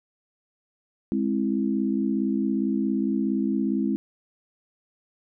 sine chord, Ab augmented, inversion none, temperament equal with one note detuned, 207.7 / 265 / 329.6 Hz, Ab3 / C4 / E4, 0 / +22 / 0 cents, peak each -25 / -26 / -28 dBFS, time 1.12-3.96 s, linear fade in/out 0 ms, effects none

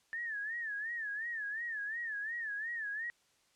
sine tone with vibrato, 1768 Hz, A6, 8 cents sharp, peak -36 dBFS, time 0.13-3.1 s, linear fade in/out 0 ms, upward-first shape sine, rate 2.8 Hz, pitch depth 130 cents each way, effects white hiss -71 dBFS RMS until 3.55 s + low-pass 8000 Hz 12 dB/octave

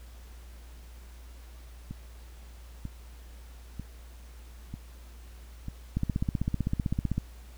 two click trains, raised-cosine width 5 ms, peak -15 / -24 dBFS, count 20 / 5, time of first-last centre 5.97-7.18 / 1.91-5.684 s, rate 15.7 / 1.06 Hz, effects added 59 Hz sine -45 dBFS peak until 7.57 s + pink hiss -57 dBFS RMS until 7.57 s

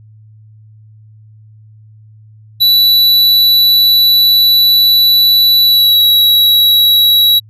square tone with pitch glide, 3951 to 3888 Hz, B7 to B7, 0 to -28 cents, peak -6 dBFS, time 2.6-7.4 s, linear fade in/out 20 ms, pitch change -28 cents, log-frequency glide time 5.63-6.05 s, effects added 108 Hz sine -37 dBFS peak until 7.49 s

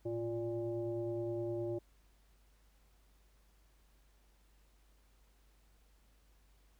sine tone with frequency modulation, 349.2 Hz, F4, in tune, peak -35 dBFS, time 0.05-1.79 s, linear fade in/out 10 ms, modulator 236 Hz, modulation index 0.87, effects added 50 Hz sine -65 dBFS peak until 6.79 s + pink hiss -73 dBFS RMS until 6.79 s

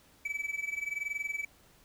triangle tone with amplitude modulation, 2298 Hz, D7, 38 cents flat, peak -28 dBFS, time 0.25-1.45 s, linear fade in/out 5 ms, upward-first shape sine, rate 21.1 Hz, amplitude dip 85%, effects pink hiss -62 dBFS RMS until 1.84 s

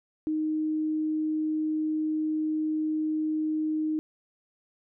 sine tone, 310.5 Hz, D#4, 3 cents flat, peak -25 dBFS, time 0.27-3.99 s, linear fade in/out 0 ms, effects none

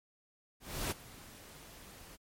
pink noise with ADSR envelope, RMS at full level -35 dBFS, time 0.6-2.17 s, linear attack 310 ms, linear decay 19 ms, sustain -18 dB, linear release 23 ms, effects MP3 64 kbps

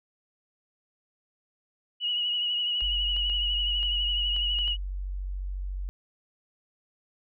sine tone with vibrato, 2911 Hz, F#7, 29 cents flat, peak -25 dBFS, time 2-4.77 s, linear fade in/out 50 ms, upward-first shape triangle, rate 12 Hz, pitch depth 39 cents each way
clicks, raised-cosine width 0.3 ms, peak -29 dBFS, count 7, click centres 2.807 / 3.165 / 3.298 / 3.83 / 4.364 / 4.588 / 4.678 s
sine tone, 47 Hz, F#1, 28 cents sharp, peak -30 dBFS, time 2.82-5.89 s, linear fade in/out 0 ms
effects none

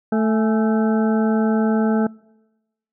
harmonic tone with a mistuned harmonic, 220 Hz, A3, in tune, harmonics 1 / 2 / 3 / 4 / 6 / 7, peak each -17 / -23 / -27 / -29 / -33 / -34 dBFS, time 0.12-2.07 s, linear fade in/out 5 ms, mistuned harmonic 4, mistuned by -77 cents, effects noise-tail reverb RT60 1.0 s tail -25 dB re dry

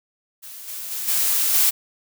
blue noise with level steps, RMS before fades -38 / -32 / -28 / -20 / -17 dBFS, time 0.42-1.71 s, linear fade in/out 20 ms, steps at 0.67 / 0.9 / 1.07 / 1.53 s, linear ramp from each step 20 ms, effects none

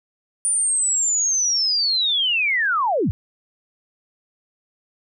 sine linear sweep, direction down, 9397 to 61.74 Hz, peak -17 dBFS, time 0.45-3.11 s, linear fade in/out 0 ms, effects none

